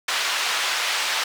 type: band-pass noise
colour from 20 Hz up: white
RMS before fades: -24 dBFS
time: 0.08-1.24 s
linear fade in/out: 5 ms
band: 840 to 3900 Hz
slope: 12 dB/octave
effects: none